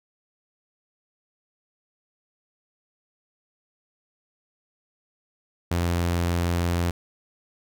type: tone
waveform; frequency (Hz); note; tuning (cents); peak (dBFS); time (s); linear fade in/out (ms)
sawtooth; 86.4; F2; -18; -18; 5.71-6.91; 5
effects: none